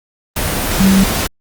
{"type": "tone in noise", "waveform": "sine", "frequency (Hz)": 192.9, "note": "G3", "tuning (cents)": -28, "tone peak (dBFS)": -7, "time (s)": [0.8, 1.04], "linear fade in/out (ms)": 5, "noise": "pink", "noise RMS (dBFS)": -17, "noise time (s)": [0.36, 1.27], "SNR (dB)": 7, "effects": ["Opus 24 kbps"]}